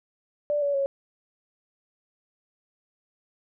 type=tone with pitch steps; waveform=sine; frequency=587.3 / 569.3 / 551.8 Hz; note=D5 / C#5 / C#5; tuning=0 / +46 / -8 cents; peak=-22 dBFS; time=0.5-0.86 s; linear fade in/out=0 ms; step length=120 ms; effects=none